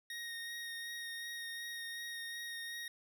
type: tone with vibrato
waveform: 25% pulse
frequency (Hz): 1864.7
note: A#6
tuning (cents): 0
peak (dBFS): -38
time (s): 0.1-2.88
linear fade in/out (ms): 2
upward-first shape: sine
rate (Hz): 2.7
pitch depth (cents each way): 13
effects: none